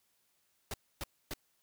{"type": "noise bursts", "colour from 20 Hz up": "pink", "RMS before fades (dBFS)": -39, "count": 3, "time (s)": [0.71, 1.337], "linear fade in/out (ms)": 2, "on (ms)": 29, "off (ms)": 270, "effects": ["white hiss -75 dBFS RMS until 1.62 s"]}